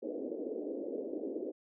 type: band-pass noise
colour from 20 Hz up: pink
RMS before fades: -39 dBFS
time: 0.02-1.52 s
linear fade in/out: 20 ms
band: 270 to 540 Hz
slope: 48 dB/octave
effects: none